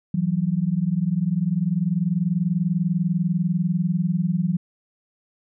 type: tone pair together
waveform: sine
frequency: 164.81 / 184.99 Hz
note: E3 / F#3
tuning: 0 / 0 cents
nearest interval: major second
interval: 200 cents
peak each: -22 / -22 dBFS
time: 0.14-4.57 s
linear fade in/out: 5 ms
effects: none

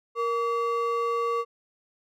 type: ring-modulated tone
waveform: triangle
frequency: 806 Hz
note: G5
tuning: 48 cents sharp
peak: -19 dBFS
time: 0.15-1.45 s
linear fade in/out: 50 ms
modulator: 338 Hz
effects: none

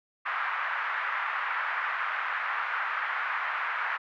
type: band-pass noise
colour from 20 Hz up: pink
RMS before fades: -31 dBFS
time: 0.25-3.98 s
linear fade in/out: 20 ms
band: 1100 to 1900 Hz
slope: 24 dB/octave
effects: none

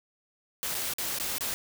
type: noise with dropouts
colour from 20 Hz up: white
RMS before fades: -32 dBFS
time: 0.63-1.54 s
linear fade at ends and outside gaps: 0 ms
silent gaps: 0.745-0.75 / 0.936-0.984 / 1.186-1.199 / 1.383-1.408 s
effects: none

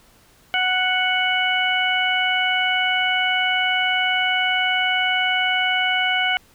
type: harmonic tone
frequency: 740 Hz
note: F#5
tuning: in tune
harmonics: 1 / 2 / 3 / 4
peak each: -24 / -23 / -22 / -23 dBFS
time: 0.54-6.37 s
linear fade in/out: 0 ms
effects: pink hiss -54 dBFS RMS until 6.54 s

